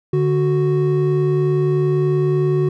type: tone pair together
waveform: triangle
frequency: 146.83 / 370 Hz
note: D3 / F#4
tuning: 0 / 0 cents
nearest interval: octave + major third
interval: 1600 cents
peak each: -15 dBFS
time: 0.13-2.69 s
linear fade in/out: 5 ms
effects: none